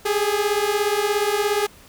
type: beating tone pair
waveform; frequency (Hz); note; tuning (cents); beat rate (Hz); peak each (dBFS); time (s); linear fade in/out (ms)
sawtooth; 405.2 / 422.2; G#4 / G#4; -43 / +29; 17; -18 / -18; 0.05-1.67; 10
effects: pink hiss -48 dBFS RMS until 1.88 s